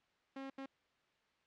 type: tone bursts at uneven times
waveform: sawtooth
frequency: 270 Hz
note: C#4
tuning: 45 cents flat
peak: -40 dBFS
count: 2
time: 0.36-0.5 / 0.58-0.66 s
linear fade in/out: 5 ms
effects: white hiss -75 dBFS RMS until 1.46 s + low-pass 3000 Hz 12 dB/octave